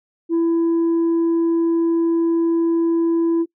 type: tone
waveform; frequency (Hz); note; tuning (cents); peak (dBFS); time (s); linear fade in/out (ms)
sine; 333.4; E4; +20; -12; 0.29-3.46; 50
effects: noise-tail reverb RT60 0.1 s tail -23 dB re dry + tanh soft clip ceiling -14 dBFS